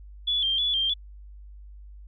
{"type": "tone with vibrato", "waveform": "sine", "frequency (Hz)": 3298, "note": "G#7", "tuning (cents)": -13, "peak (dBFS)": -22, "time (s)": [0.27, 0.94], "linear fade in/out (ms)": 10, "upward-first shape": "square", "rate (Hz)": 3.2, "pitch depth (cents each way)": 66, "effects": ["added 50 Hz sine -42 dBFS peak until 2.07 s"]}